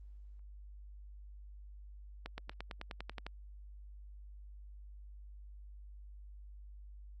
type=accelerating click train; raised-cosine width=0.3 ms; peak=-26 dBFS; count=11; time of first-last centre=2.26-3.266 s; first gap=120 ms; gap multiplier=0.96; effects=added 50 Hz sine -49 dBFS peak until 7.2 s + Opus 24 kbps